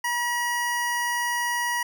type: tone pair together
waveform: square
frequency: 961 / 1922 Hz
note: B5 / B6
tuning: -48 / -48 cents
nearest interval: octave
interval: 1200 cents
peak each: -28 / -27 dBFS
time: 0.04-1.83 s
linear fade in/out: 5 ms
effects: none